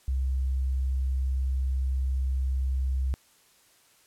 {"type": "tone", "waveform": "sine", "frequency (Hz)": 65.6, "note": "C2", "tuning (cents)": 5, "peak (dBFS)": -24, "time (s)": [0.08, 3.14], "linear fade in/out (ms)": 0, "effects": ["white hiss -61 dBFS RMS until 4.06 s", "low-pass 12000 Hz 12 dB/octave"]}